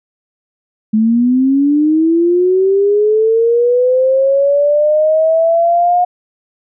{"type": "linear sweep", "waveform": "sine", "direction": "up", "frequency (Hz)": [213.2, 719], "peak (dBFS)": -8, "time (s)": [0.93, 6.05], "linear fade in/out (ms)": 10, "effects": []}